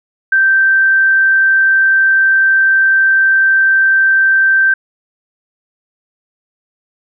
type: tone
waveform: sine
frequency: 1562 Hz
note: G6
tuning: 7 cents flat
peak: -7 dBFS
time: 0.32-4.74 s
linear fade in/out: 5 ms
effects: none

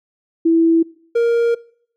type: tone pair in turn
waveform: sine / triangle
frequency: 329.6 / 467.9 Hz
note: E4 / A#4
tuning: 0 / +6 cents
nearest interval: tritone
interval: 606 cents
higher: second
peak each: -10 dBFS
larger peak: neither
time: 0.45-0.83 / 1.15-1.55 s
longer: second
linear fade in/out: 10 ms
effects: noise-tail reverb RT60 0.6 s tail -23 dB re dry

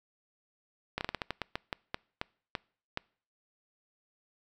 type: slowing click train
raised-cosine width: 0.3 ms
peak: -16 dBFS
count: 14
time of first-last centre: 0.98-2.974 s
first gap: 29 ms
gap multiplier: 1.25
effects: noise-tail reverb RT60 0.5 s tail -26 dB re dry

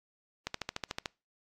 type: click train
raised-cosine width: 0.2 ms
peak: -16 dBFS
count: 9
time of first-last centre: 0.47-1.058 s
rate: 13.6 Hz
effects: noise-tail reverb RT60 0.3 s tail -26 dB re dry + AAC 48 kbps

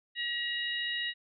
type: harmonic tone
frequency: 954 Hz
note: A#5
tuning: 40 cents sharp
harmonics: 2 / 3 / 4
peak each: -34 / -36 / -37 dBFS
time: 0.15-1.14 s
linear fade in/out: 50 ms
effects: none

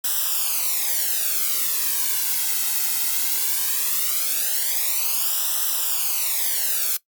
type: noise with flanger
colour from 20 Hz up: blue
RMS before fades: -22 dBFS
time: 0.04-6.97 s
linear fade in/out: 5 ms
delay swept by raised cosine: 0.44 to 1.74 ms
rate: 0.18 Hz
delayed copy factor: -0.85
effects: noise-tail reverb RT60 0.1 s tail -18 dB re dry + Opus 48 kbps

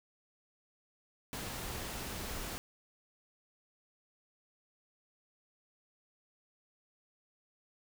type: noise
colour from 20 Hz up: pink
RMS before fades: -41 dBFS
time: 1.33-2.58 s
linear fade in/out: 0 ms
effects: none

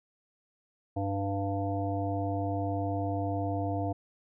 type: harmonic tone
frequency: 98.8 Hz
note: G2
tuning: 14 cents sharp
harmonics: 1 / 3 / 5 / 7 / 9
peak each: -32 / -34 / -39 / -34 / -44 dBFS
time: 0.96-3.93 s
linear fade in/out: 10 ms
effects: none

